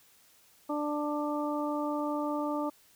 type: harmonic tone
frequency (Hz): 295.8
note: D4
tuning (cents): +13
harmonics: 1 / 2 / 3 / 4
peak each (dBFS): -32 / -35 / -37 / -38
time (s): 0.69-2.7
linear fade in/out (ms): 10
effects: white hiss -62 dBFS RMS until 2.95 s